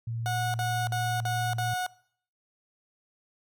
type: tone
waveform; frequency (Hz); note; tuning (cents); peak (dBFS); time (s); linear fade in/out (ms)
sine; 115.3; A#2; -19; -30; 0.07-1.74; 5
type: tone bursts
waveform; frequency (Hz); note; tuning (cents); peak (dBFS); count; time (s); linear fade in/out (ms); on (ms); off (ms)
30% pulse; 731; F#5; -21; -26; 5; 0.26-1.864; 0; 280; 51
effects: noise-tail reverb RT60 0.6 s tail -22 dB re dry